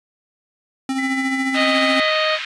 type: tone with tremolo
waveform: square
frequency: 266 Hz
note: C4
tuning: 29 cents sharp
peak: -19 dBFS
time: 0.89-2 s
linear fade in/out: 2 ms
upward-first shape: sine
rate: 14 Hz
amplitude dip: 45%
type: tone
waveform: sine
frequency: 2000 Hz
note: B6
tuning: 21 cents sharp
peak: -23 dBFS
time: 0.98-2.11 s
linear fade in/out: 10 ms
type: harmonic tone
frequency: 622.3 Hz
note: D#5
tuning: in tune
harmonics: 1 / 2 / 3 / 4 / 5 / 6 / 7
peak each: -20 / -23 / -25 / -26 / -27 / -28 / -28 dBFS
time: 1.54-2.39 s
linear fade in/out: 50 ms
type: band-pass noise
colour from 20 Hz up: white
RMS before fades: -28 dBFS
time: 1.54-2.45 s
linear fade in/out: 5 ms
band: 1300 to 3400 Hz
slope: 24 dB/octave
effects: resampled to 24000 Hz